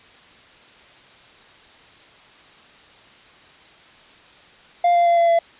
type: tone with pitch steps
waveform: triangle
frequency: 698.5 / 692.5 / 686.5 / 680.6 / 674.7 Hz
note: F5 / F5 / F5 / F5 / E5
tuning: 0 / -15 / -30 / -45 / +40 cents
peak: -11 dBFS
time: 4.84-5.39 s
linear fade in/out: 5 ms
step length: 110 ms
effects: white hiss -48 dBFS RMS until 5.59 s + resampled to 8000 Hz